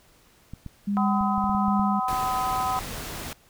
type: clicks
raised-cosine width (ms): 5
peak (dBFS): -24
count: 10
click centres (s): 0.536 / 0.663 / 1.21 / 1.38 / 1.441 / 1.496 / 1.549 / 1.682 / 1.796 / 2.13
type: tone with tremolo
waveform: sine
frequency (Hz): 202.2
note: G#3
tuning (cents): -46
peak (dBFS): -21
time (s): 0.87-2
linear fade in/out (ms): 10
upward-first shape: triangle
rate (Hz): 1.4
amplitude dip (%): 45
type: harmonic tone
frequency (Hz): 253.4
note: B3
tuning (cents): +45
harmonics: 3 / 4 / 5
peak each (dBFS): -27 / -28 / -29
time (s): 0.97-2.79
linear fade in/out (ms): 0
type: noise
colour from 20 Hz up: pink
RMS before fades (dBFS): -35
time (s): 2.08-3.33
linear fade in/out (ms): 2
effects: pink hiss -58 dBFS RMS until 3.49 s